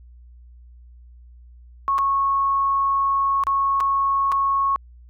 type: tone with dropouts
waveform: sine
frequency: 1100 Hz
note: C#6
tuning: 14 cents flat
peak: -17 dBFS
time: 1.88-4.76 s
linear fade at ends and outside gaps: 0 ms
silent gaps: 1.982-1.987 / 3.437-3.469 / 3.803-3.807 / 4.318-4.322 s
effects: added 60 Hz sine -43 dBFS peak until 5.09 s